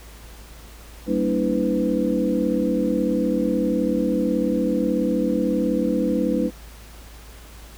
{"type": "tone cluster", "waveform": "sine", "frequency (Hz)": [194.9, 231.2, 283.8, 322.2, 500], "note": ["G3", "A#3", "C#4", "E4", "B4"], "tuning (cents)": [-10, -14, 41, -39, 21], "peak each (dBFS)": -25, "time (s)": [1.06, 6.51], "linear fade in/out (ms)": 50, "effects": ["added 55 Hz sine -41 dBFS peak until 7.77 s", "pink hiss -46 dBFS RMS until 7.77 s"]}